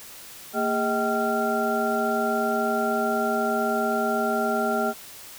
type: tone cluster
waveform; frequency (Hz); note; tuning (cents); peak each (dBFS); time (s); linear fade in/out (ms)
sine; 230.1 / 408.6 / 632 / 768 / 1380; A#3 / G#4 / D#5 / G5 / F6; -22 / -28 / +27 / -36 / -21; -28; 0.53-4.94; 50
effects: white hiss -43 dBFS RMS until 5.38 s